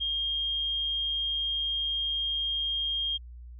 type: tone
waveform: sine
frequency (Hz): 3224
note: G7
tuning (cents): +48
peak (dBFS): -27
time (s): 0-3.18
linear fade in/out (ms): 20
effects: added 60 Hz sine -42 dBFS peak until 3.59 s